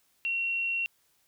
sine tone, 2734 Hz, F7, 37 cents flat, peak -27 dBFS, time 0.25-0.86 s, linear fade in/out 0 ms, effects white hiss -69 dBFS RMS until 1.27 s

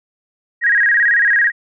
sine tone with vibrato, 1760 Hz, A6, in tune, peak -10 dBFS, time 0.61-1.52 s, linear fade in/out 50 ms, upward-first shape square, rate 18 Hz, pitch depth 120 cents each way, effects none

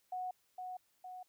sine tone with echo, 735 Hz, F#5, 12 cents flat, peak -37 dBFS, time 0.12-0.31 s, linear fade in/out 5 ms, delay 460 ms, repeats 2, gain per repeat -4 dB, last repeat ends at 1.23 s, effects white hiss -75 dBFS RMS until 1.28 s

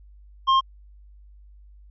square tone, 1064 Hz, C6, 29 cents sharp, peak -16 dBFS, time 0.47-0.61 s, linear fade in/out 20 ms, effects added 50 Hz sine -46 dBFS peak until 1.9 s + resampled to 11025 Hz

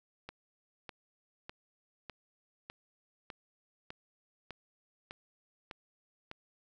click train, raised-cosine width 0.3 ms, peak -27 dBFS, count 11, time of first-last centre 0.29-6.314 s, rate 1.66 Hz, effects none

